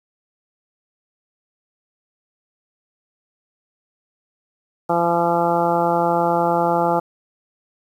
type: harmonic tone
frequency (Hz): 170.8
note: F3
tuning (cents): -38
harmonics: 1 / 2 / 3 / 4 / 5 / 6 / 7 / 8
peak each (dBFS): -26 / -24 / -22 / -22 / -20 / -32 / -27 / -30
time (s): 4.89-7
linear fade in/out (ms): 10
effects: 8-bit